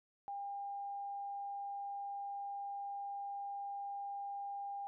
sine tone, 802 Hz, G5, 39 cents sharp, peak -40 dBFS, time 0.28-4.87 s, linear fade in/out 0 ms, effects none

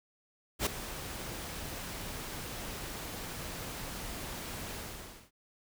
pink noise with ADSR envelope, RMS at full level -27 dBFS, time 0.59-5.31 s, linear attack 74 ms, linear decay 7 ms, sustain -14 dB, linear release 530 ms, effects none

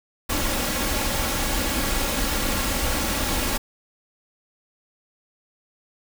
pink noise with comb filter, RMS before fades -24 dBFS, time 0.29-3.58 s, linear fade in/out 10 ms, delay 3.6 ms, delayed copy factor +0.55, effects none

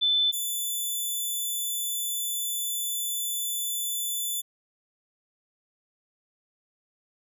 sine / 5% pulse tone pair in turn, 3520 / 3496 Hz, A7 / A7, 0 / -12 cents, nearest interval unison, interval 12 cents, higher first, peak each -20 dBFS, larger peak neither, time 0.01-0.32 / 0.32-4.42 s, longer second, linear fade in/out 20 ms, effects none

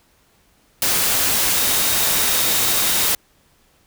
sine tone in noise, 3729 Hz, A#7, in tune, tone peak -29 dBFS, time 1.56-3.07 s, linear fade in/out 2 ms, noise white, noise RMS -18 dBFS, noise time 0.82-3.15 s, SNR -14 dB, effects pink hiss -58 dBFS RMS until 3.86 s

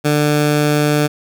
15% pulse tone, 148.6 Hz, D3, 21 cents sharp, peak -6 dBFS, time 0.04-1.08 s, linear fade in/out 20 ms, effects none

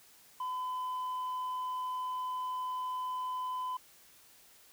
sine tone, 1011 Hz, B5, 40 cents sharp, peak -31 dBFS, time 0.4-3.77 s, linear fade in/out 5 ms, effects tanh soft clip ceiling -33 dBFS + white hiss -60 dBFS RMS until 4.72 s

